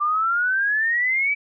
sine exponential sweep, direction up, 1174.7 to 2319 Hz, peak -18 dBFS, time 0-1.35 s, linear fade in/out 20 ms, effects none

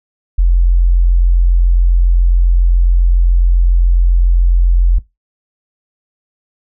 sine tone, 43.65 Hz, F1, in tune, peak -6 dBFS, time 0.38-4.99 s, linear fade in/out 10 ms, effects noise-tail reverb RT60 0.2 s tail -19 dB re dry

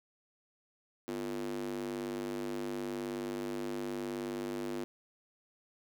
square tone with high-pass filter, 49.55 Hz, G1, 19 cents sharp, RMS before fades -38 dBFS, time 1.08-4.84 s, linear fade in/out 0 ms, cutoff 300 Hz, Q 5.4, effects none

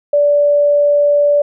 sine tone, 581 Hz, D5, 19 cents flat, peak -8 dBFS, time 0.13-1.42 s, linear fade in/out 5 ms, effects none

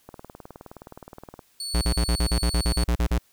click train, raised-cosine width 1 ms, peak -26 dBFS, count 26, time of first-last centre 0.09-1.392 s, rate 19.2 Hz
30% pulse tone, 4435 Hz, C#8, in tune, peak -27 dBFS, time 1.6-2.84 s, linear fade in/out 2 ms
square tone bursts, 59.1 Hz, A#1, 24 cents sharp, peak -20 dBFS, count 13, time 1.74-3.183 s, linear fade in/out 5 ms, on 75 ms, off 39 ms
effects white hiss -62 dBFS RMS until 3.32 s

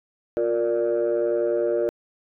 sine chord, Bb major, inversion second, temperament equal with one note detuned, 354.9 / 466.2 / 587.3 Hz, F4 / Bb4 / D5, +28 / 0 / 0 cents, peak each -23 dBFS, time 0.37-1.89 s, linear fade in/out 0 ms, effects tanh soft clip ceiling -15 dBFS

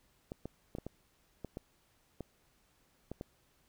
clicks, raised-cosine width 2 ms, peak -27 dBFS, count 10, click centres 0.319 / 0.456 / 0.751 / 0.785 / 0.866 / 1.447 / 1.571 / 2.207 / 3.116 / 3.211 s, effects pink hiss -71 dBFS RMS until 3.68 s

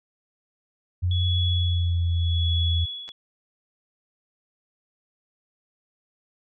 sine tone with pitch glide, 89.4 to 83.9 Hz, F2 to E2, +41 to +31 cents, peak -20 dBFS, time 1.02-2.86 s, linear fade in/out 20 ms, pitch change -110 cents, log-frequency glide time 1.28-2.48 s
sine tone with tremolo, 3382 Hz, G#7, 31 cents sharp, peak -26 dBFS, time 1.11-3.12 s, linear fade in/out 2 ms, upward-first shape sine, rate 0.83 Hz, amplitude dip 85%
clicks, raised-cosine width 0.2 ms, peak -31 / -23 dBFS, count 2, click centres 3.08 / 3.09 s
effects none

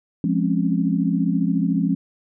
sine chord, Db major seventh, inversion first, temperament equal with one note detuned, 174.61 / 207.7 / 261.6 / 275.9 Hz, F3 / Ab3 / C4 / Db4, 0 / 0 / 0 / -8 cents, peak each -21 / -23 / -25 / -24 dBFS, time 0.24-1.95 s, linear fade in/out 2 ms, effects none

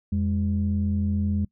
sine tone pair together, 86 / 204.5 Hz, F2 / G#3, -26 / -26 cents, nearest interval octave + minor third, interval 1500 cents, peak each -23 / -24 dBFS, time 0.12-1.45 s, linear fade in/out 5 ms, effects noise-tail reverb RT60 0.1 s tail -24 dB re dry + tanh soft clip ceiling -15 dBFS

